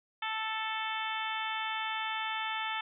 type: harmonic tone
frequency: 440 Hz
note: A4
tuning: in tune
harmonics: 2 / 3 / 4 / 5 / 6 / 7 / 8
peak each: -37 / -39 / -40 / -41 / -42 / -42 / -43 dBFS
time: 0.22-2.81 s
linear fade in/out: 5 ms
effects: none